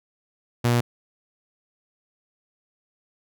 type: tone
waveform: sawtooth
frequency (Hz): 120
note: B2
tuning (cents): -49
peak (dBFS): -14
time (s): 0.64-0.81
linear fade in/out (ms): 10
effects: none